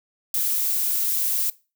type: noise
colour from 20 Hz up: violet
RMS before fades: -23 dBFS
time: 0.34-1.5 s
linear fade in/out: 2 ms
effects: noise-tail reverb RT60 0.3 s tail -20 dB re dry